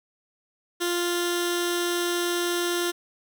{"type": "tone with notch filter", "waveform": "15% pulse", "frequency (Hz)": 349.2, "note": "F4", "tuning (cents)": 0, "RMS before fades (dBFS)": -26, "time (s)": [0.8, 2.92], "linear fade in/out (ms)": 20, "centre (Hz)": 830, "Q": 0.64, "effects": []}